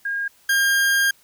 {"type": "tone pair in turn", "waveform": ["sine", "40% pulse"], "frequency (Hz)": [1623, 1609.9], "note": ["G#6", "G6"], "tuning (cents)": [-40, 46], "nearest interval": "unison", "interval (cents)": 14, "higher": "first", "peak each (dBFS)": [-22, -15], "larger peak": "second", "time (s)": [[0.05, 0.28], [0.49, 1.11]], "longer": "second", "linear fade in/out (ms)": 5, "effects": ["white hiss -56 dBFS RMS until 1.23 s"]}